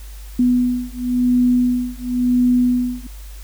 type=beating tone pair; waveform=sine; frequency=246.9 / 247.85 Hz; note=B3 / B3; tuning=0 / +6 cents; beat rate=0.95 Hz; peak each=-17 dBFS; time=0.39-3.07 s; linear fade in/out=5 ms; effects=added 50 Hz sine -32 dBFS peak until 3.43 s + white hiss -45 dBFS RMS until 3.43 s